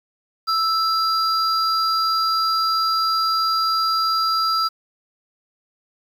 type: tone pair together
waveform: triangle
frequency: 1318.5 / 4800 Hz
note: E6 / D8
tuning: 0 / +37 cents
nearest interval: octave + minor seventh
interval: 2237 cents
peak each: -17 / -21 dBFS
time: 0.47-4.69 s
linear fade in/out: 20 ms
effects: 8-bit